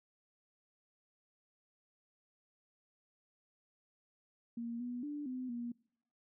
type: tone with pitch steps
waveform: sine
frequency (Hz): 234 / 244.5 / 293.1 / 254.8 / 238.5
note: A#3 / B3 / D4 / C4 / A#3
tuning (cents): +7 / -17 / -3 / -46 / +40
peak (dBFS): -38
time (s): 4.57-5.72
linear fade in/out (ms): 5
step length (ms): 230
effects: noise-tail reverb RT60 0.7 s tail -24 dB re dry